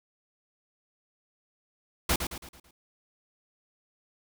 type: noise with echo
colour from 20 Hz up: pink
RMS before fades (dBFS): -25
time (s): 2.09-2.16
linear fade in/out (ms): 5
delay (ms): 110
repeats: 5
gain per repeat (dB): -7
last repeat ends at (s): 2.71
effects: none